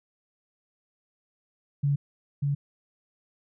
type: tone with echo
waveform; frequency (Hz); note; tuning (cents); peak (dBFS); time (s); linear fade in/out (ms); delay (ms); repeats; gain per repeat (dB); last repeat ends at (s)
sine; 142.1; C#3; +43; -21; 1.83-1.96; 10; 590; 1; -2; 2.55
effects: none